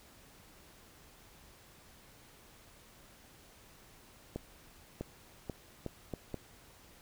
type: accelerating click train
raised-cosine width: 2 ms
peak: -24 dBFS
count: 6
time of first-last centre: 4.36-6.343 s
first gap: 650 ms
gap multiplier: 0.75
effects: pink hiss -59 dBFS RMS until 7.01 s